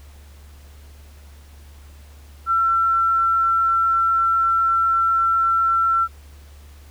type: tone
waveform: sine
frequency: 1348 Hz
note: E6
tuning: 38 cents sharp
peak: -15 dBFS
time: 2.46-6.08 s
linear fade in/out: 50 ms
effects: added 72 Hz sine -41 dBFS peak until 6.9 s + pink hiss -52 dBFS RMS until 6.9 s